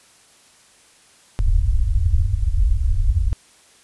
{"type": "low-pass noise", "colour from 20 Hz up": "pink", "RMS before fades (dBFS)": -17, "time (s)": [1.39, 3.33], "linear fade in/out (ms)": 0, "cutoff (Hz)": 100, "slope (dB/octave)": 96, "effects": ["white hiss -52 dBFS RMS until 3.83 s", "resampled to 24000 Hz"]}